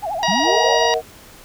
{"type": "tone with vibrato", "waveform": "sine", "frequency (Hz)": 740, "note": "F#5", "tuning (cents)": 0, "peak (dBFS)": -21, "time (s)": [0.02, 0.77], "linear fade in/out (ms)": 20, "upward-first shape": "sine", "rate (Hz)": 12, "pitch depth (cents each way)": 240}
{"type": "harmonic tone", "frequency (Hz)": 951, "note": "A#5", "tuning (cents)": 34, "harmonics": [1, 2, 3, 4, 5, 6], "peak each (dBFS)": [-20, -23, -25, -26, -27, -28], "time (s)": [0.23, 0.94], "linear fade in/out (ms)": 0}
{"type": "linear sweep", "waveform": "sine", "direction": "up", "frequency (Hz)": [166.9, 712], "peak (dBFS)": -21, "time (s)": [0.28, 0.88], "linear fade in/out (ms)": 5}
{"type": "chord", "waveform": "sine", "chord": "D# minor", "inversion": "second", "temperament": "equal with one note detuned", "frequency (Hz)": [466.2, 636.1, 740], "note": ["A#4", "D#5", "F#5"], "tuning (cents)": [0, 38, 0], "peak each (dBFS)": [-20, -22, -23], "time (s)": [0.44, 1.02], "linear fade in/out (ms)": 50}
{"effects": ["pink hiss -43 dBFS RMS until 1.44 s"]}